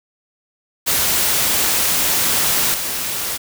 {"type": "noise with level steps", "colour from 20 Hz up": "white", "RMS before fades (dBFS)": [-17, -23], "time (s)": [0.86, 3.38], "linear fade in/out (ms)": 20, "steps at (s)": 2.74, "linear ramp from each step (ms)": 2, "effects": []}